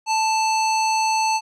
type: tone with low-pass filter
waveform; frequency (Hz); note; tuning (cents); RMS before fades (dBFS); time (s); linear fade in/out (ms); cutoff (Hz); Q
square; 880; A5; 0; -20; 0.06-1.41; 50; 6300; 2
effects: none